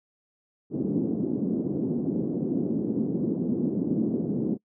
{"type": "band-pass noise", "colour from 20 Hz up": "pink", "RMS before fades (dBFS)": -27, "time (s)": [0.7, 4.58], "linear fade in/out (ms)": 50, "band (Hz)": [190, 340], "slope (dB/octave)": 24, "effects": ["noise-tail reverb RT60 0.1 s tail -23 dB re dry"]}